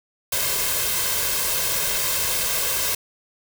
white noise with comb filter, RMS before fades -23 dBFS, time 0.32-2.95 s, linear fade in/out 5 ms, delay 1.9 ms, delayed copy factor +0.65, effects none

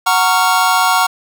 square chord, Gb major seventh, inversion none, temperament just, 740 / 925 / 1110 / 1387.5 Hz, Gb5 / Bb5 / Db6 / F6, 0 / -14 / +2 / -12 cents, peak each -17 dBFS, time 0.06-1.07 s, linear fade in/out 10 ms, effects none

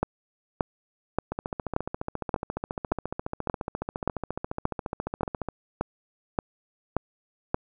two click trains, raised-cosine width 1 ms, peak -16 / -9 dBFS, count 61 / 14, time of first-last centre 1.32-5.487 / 0.03-7.544 s, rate 14.4 / 1.73 Hz, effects none

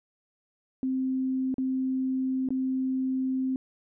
sine tone with dropouts, 261.2 Hz, C4, 3 cents flat, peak -25 dBFS, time 0.83-3.56 s, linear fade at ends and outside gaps 1 ms, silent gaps 1.542-1.582 / 2.488-2.505 s, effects none

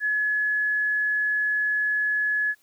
sine tone, 1700 Hz, G#6, 40 cents sharp, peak -21 dBFS, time 0-2.55 s, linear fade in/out 50 ms, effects white hiss -63 dBFS RMS until 2.62 s

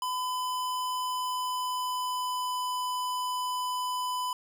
square tone with pitch glide, 1007 to 1001.2 Hz, B5 to B5, +33 to +23 cents, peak -30 dBFS, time 0.02-4.33 s, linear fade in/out 2 ms, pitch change -10 cents, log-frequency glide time 0.97-2.64 s, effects none

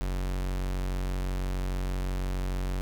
45% pulse tone, 46.25 Hz, F#1, in tune, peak -28 dBFS, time 0.01-2.81 s, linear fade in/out 0 ms, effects none

